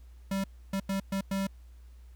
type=tone bursts at uneven times; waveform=square; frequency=194.6 Hz; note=G3; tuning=12 cents flat; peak=-29 dBFS; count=5; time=0.31-0.44 / 0.73-0.8 / 0.89-1 / 1.12-1.21 / 1.31-1.47 s; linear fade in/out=5 ms; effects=added 60 Hz sine -48 dBFS peak until 2.15 s + pink hiss -68 dBFS RMS until 2.15 s

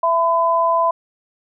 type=tone pair together; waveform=sine; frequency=666 / 1009.2 Hz; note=E5 / B5; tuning=+18 / +37 cents; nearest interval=perfect fifth; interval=719 cents; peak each=-18 / -15 dBFS; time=0.03-0.91 s; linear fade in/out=5 ms; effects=none

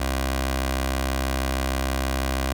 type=tone with notch filter; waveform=15% pulse; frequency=66.3 Hz; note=C2; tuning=23 cents sharp; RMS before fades=-25 dBFS; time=0-2.53 s; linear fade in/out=5 ms; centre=160 Hz; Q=0.55; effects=none

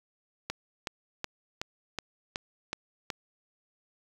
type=click train; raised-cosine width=0.2 ms; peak=-15 dBFS; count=8; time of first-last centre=0.5-3.102 s; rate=2.69 Hz; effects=7-bit

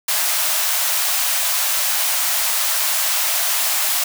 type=high-pass noise; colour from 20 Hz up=white; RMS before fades=-19 dBFS; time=0.08-4.04 s; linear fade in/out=5 ms; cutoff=580 Hz; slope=96 dB/octave; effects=none

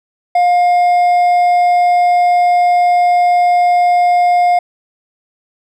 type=tone with hard clipping; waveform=triangle; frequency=709 Hz; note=F5; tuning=26 cents sharp; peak=-9 dBFS; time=0.35-4.59 s; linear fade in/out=5 ms; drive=7 dB; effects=none

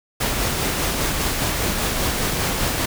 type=noise with tremolo; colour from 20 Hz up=pink; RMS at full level=-21 dBFS; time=0.2-2.86 s; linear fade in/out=10 ms; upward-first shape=sine; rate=5 Hz; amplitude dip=25%; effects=none

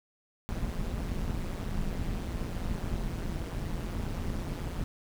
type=noise with amplitude modulation; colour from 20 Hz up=brown; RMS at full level=-30 dBFS; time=0.49-4.84 s; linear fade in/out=0 ms; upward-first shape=sine; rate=174 Hz; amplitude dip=75%; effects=none

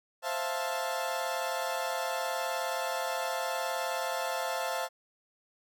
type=chord; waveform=30% pulse; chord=F major seventh; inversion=second; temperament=equal with one note detuned; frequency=526 / 659.3 / 698.5 / 880 Hz; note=C5 / E5 / F5 / A5; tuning=+9 / 0 / 0 / 0 cents; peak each=-34 dBFS; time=0.22-4.89 s; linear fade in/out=50 ms; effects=none

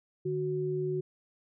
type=tone pair together; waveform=sine; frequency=149.92 / 370 Hz; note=D3 / F#4; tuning=+36 / 0 cents; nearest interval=octave + major third; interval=1564 cents; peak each=-34 / -30 dBFS; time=0.25-1.01 s; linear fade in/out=10 ms; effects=none

